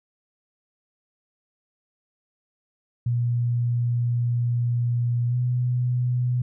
sine tone with pitch glide, 120 to 123.8 Hz, B2 to B2, -49 to +5 cents, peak -20 dBFS, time 3.06-6.42 s, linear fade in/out 5 ms, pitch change +54 cents, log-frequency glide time 5.28-5.35 s, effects none

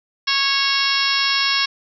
harmonic tone with a mistuned harmonic, 551 Hz, C#5, 11 cents flat, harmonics 2 / 3 / 4 / 5 / 6 / 7 / 8 / 9 / 10, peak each -25 / -25 / -25 / -25 / -25 / -25 / -25 / -25 / -25 dBFS, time 0.27-1.66 s, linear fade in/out 10 ms, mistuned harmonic 9, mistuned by +47 cents, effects none

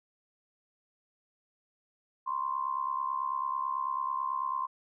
sine tone with amplitude modulation, 1046.5 Hz, C6, in tune, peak -26 dBFS, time 2.26-4.67 s, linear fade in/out 20 ms, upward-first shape sine, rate 69.1 Hz, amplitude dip 80%, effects none

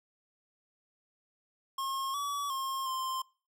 square tone with pitch steps, 1077 / 1140 / 1071 / 1048 Hz, C6 / C#6 / C6 / C6, +50 / +48 / +40 / +2 cents, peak -33 dBFS, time 1.78-3.22 s, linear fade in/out 5 ms, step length 360 ms, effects noise-tail reverb RT60 0.4 s tail -24 dB re dry

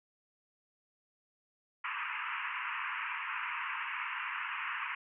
pink band-pass noise, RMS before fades -38 dBFS, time 1.84-4.95 s, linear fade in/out 5 ms, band 940 to 2800 Hz, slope 96 dB/octave, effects none

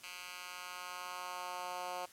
10% pulse tone with high-pass filter sweep, 180 Hz, F#3, 47 cents flat, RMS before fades -44 dBFS, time 0.03-2.06 s, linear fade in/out 10 ms, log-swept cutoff 2100 to 650 Hz, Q 1.5, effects white hiss -59 dBFS RMS until 2.12 s + low-pass 12000 Hz 12 dB/octave

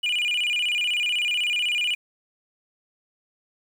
sine tone with vibrato, 2670 Hz, E7, 22 cents sharp, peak -19 dBFS, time 0.03-1.95 s, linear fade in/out 10 ms, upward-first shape square, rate 16 Hz, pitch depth 170 cents each way, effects tanh soft clip ceiling -20 dBFS + 8-bit

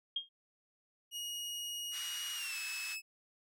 sine tone with exponential decay, 3234 Hz, G#7, 47 cents flat, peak -30 dBFS, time 0.16-0.29 s, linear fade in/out 5 ms, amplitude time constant 28 ms
sawtooth tone with pitch glide, 2882 to 2597 Hz, F#7 to E7, -46 to -26 cents, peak -36 dBFS, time 1.11-3.02 s, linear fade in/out 50 ms, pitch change -180 cents, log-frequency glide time 2.35-2.57 s
pink band-pass noise, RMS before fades -47 dBFS, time 1.91-2.97 s, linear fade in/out 50 ms, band 1400 to 9800 Hz, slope 24 dB/octave
effects none

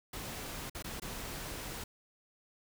pink noise with dropouts, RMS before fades -42 dBFS, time 0.13-1.84 s, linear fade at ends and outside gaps 5 ms, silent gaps 0.698-0.748 / 0.825-0.843 / 0.999-1.019 s, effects none

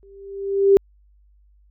sine tone with exponential growth, 394.7 Hz, G4, 12 cents sharp, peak -7 dBFS, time 0.03-0.77 s, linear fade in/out 0 ms, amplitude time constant 160 ms, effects added 50 Hz sine -52 dBFS peak until 1.7 s

